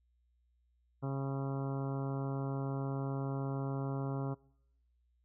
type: harmonic tone with a mistuned harmonic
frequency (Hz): 136.4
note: C#3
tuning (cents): -28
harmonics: 1 / 2 / 3 / 4 / 5 / 6 / 7 / 8 / 9 / 10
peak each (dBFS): -35 / -41 / -45 / -47 / -49 / -51 / -52 / -53 / -54 / -55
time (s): 1.02-4.35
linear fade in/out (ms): 20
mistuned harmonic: 7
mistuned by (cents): +37
effects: noise-tail reverb RT60 0.9 s tail -26 dB re dry + added 60 Hz sine -70 dBFS peak until 5.24 s